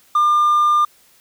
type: tone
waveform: triangle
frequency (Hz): 1200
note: D6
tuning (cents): +37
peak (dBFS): -9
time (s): 0.15-0.85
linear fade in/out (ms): 5
effects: tanh soft clip ceiling -6 dBFS + white hiss -53 dBFS RMS until 1.2 s